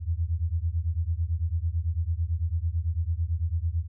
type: beating tone pair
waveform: sine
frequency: 79.4 / 88.4 Hz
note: D#2 / F2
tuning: +36 / +22 cents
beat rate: 9 Hz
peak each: -27 / -28 dBFS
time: 0-3.88 s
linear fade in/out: 50 ms
effects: none